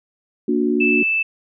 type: chord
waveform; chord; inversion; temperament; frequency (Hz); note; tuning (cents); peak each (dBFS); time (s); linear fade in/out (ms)
sine; Bb augmented; none; just; 233.1 / 291.4 / 364.2; Bb3 / D4 / F#4; 0 / -13 / -27; -20; 0.48-1.03; 5
type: tone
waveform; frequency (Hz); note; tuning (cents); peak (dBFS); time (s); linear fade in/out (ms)
sine; 2637; E7; 0; -16; 0.8-1.23; 10
effects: none